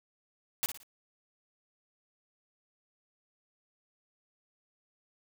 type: noise with echo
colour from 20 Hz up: white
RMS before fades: -30 dBFS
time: 0.63-0.66 s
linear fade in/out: 0 ms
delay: 57 ms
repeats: 3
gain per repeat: -9 dB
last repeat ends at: 0.831 s
effects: none